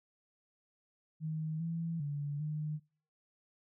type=tone with pitch steps; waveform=sine; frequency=157 / 165.9 / 144.6 / 152.3 Hz; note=D#3 / E3 / D3 / D#3; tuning=+16 / +11 / -27 / -37 cents; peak=-34 dBFS; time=1.2-2.8 s; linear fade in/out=50 ms; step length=400 ms; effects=noise-tail reverb RT60 0.5 s tail -26 dB re dry